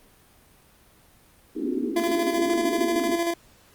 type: band-pass noise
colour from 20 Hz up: white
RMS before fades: -28 dBFS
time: 1.55-3.17 s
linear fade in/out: 10 ms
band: 230 to 410 Hz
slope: 96 dB/octave
type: tone with tremolo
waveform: 25% pulse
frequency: 340 Hz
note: F4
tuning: 46 cents flat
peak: -18 dBFS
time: 1.96-3.34 s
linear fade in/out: 5 ms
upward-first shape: square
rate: 13 Hz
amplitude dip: 40%
effects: pink hiss -56 dBFS RMS until 3.74 s + Opus 32 kbps